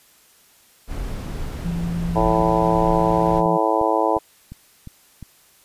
brown noise, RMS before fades -28 dBFS, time 0.87-3.43 s, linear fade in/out 50 ms
sine tone, 170 Hz, F3, 46 cents flat, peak -22 dBFS, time 1.64-3.58 s, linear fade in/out 20 ms
harmonic tone, 110 Hz, A2, in tune, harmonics 3 / 4 / 5 / 6 / 7 / 8 / 9, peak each -24 / -24 / -24 / -24 / -24 / -24 / -24 dBFS, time 2.15-4.19 s, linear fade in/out 20 ms
click train, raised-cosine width 5 ms, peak -23 dBFS, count 9, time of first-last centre 2.4-5.227 s, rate 2.83 Hz
effects white hiss -54 dBFS RMS until 5.64 s + resampled to 32000 Hz

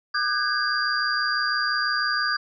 sine tone cluster, 1207 / 1513 / 1639 / 4772 Hz, D6 / F#6 / G#6 / D8, +47 / +38 / -23 / +27 cents, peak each -27 dBFS, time 0.14-2.37 s, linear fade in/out 10 ms, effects none

